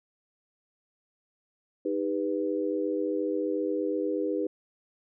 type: chord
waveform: sine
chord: Eb augmented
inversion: none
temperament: equal with one note detuned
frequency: 311.1 / 399.5 / 493.9 Hz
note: Eb4 / G4 / B4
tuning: 0 / +33 / 0 cents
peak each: -30 / -31 / -31 dBFS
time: 1.85-4.47 s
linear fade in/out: 5 ms
effects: none